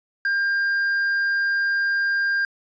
triangle tone, 1600 Hz, G6, 35 cents sharp, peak -17 dBFS, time 0.25-2.45 s, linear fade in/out 2 ms, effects resampled to 16000 Hz + 8-bit

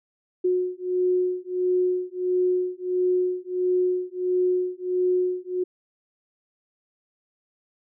sine beating tone pair, 363.2 / 364.7 Hz, F#4 / F#4, -32 / -25 cents, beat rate 1.5 Hz, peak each -24 dBFS, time 0.44-5.64 s, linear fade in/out 10 ms, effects none

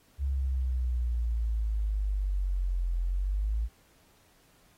sine exponential two-way sweep, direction down then up, 69.3 to 42.86 to 56.6 Hz, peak -26 dBFS, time 0.18-3.69 s, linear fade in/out 50 ms, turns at 2.98 s, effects pink hiss -64 dBFS RMS until 4.77 s + AAC 48 kbps

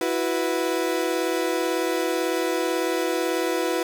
35% pulse chord, E suspended second, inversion none, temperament equal with one note detuned, 329.6 / 367.7 / 493.9 Hz, E4 / F#4 / B4, 0 / -11 / 0 cents, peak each -25 dBFS, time 0.01-3.83 s, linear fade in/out 2 ms, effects none

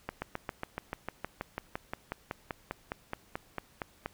slowing click train, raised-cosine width 0.5 ms, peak -19 dBFS, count 23, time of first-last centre 0.09-4.06 s, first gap 130 ms, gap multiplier 1.03, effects pink hiss -62 dBFS RMS until 4.13 s

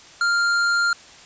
sine tone with tanh clipping, 1396.9 Hz, F6, in tune, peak -19 dBFS, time 0.21-0.93 s, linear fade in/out 2 ms, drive 16 dB, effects white hiss -45 dBFS RMS until 1.25 s + resampled to 16000 Hz

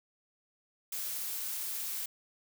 blue noise, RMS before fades -37 dBFS, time 0.92-2.06 s, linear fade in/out 5 ms, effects none

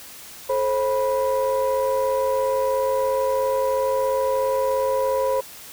sine tone cluster, 434 / 531 / 982 Hz, A4 / C5 / B5, -24 / +25 / -10 cents, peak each -26 / -19 / -24 dBFS, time 0.49-5.41 s, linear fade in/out 10 ms, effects tanh soft clip ceiling -14 dBFS + white hiss -41 dBFS RMS until 5.72 s

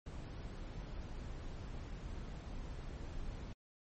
brown noise, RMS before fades -45 dBFS, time 0.06-3.53 s, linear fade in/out 5 ms, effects MP3 32 kbps

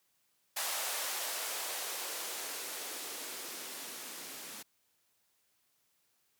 violet noise with band-pass filter sweep, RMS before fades -40 dBFS, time 0.56-4.63 s, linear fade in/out 10 ms, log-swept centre 730 to 210 Hz, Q 1.5, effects white hiss -75 dBFS RMS until 6.39 s + high-pass 60 Hz 12 dB/octave

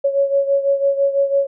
sine beating tone pair, 554 / 560 Hz, C#5 / C#5, -1 / +18 cents, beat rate 6 Hz, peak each -15 / -20 dBFS, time 0.04-1.47 s, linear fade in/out 10 ms, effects none

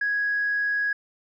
triangle tone with tanh clipping, 1661.2 Hz, G#6, in tune, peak -22 dBFS, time 0.01-0.93 s, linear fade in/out 5 ms, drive 4 dB, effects resampled to 16000 Hz

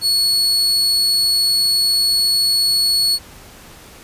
40% pulse tone, 4386 Hz, C#8, 19 cents flat, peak -12 dBFS, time 0.01-3.19 s, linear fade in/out 50 ms, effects pink hiss -41 dBFS RMS until 4.03 s + resampled to 32000 Hz

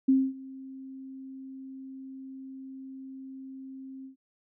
sine tone with ADSR envelope, 265.7 Hz, C4, 27 cents sharp, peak -17 dBFS, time 0.08-4.16 s, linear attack 10 ms, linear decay 240 ms, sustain -23 dB, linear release 110 ms, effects none

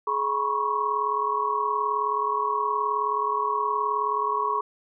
sine tone cluster, 422.9 / 971 / 1071 / 1110 Hz, G#4 / B5 / C6 / C#6, +31 / -30 / +40 / +2 cents, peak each -31 / -27 / -31 / -26 dBFS, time 0.07-4.61 s, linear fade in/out 5 ms, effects none

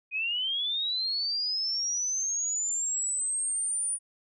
sine linear sweep, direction up, 2470 to 9530 Hz, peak -27 dBFS, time 0.11-3.99 s, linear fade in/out 50 ms, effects none

